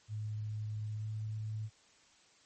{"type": "tone with pitch glide", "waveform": "sine", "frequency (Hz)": [107, 108.37], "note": ["A2", "A2"], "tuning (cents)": [-48, -26], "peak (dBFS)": -36, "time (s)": [0.08, 1.7], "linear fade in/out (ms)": 50, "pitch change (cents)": 22, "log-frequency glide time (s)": [0.98, 1.07], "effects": ["white hiss -65 dBFS RMS until 2.45 s", "MP3 32 kbps"]}